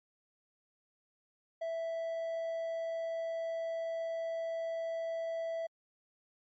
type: tone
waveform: triangle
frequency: 659.3 Hz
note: E5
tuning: in tune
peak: -32 dBFS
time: 1.61-5.67 s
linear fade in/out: 10 ms
effects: MP3 32 kbps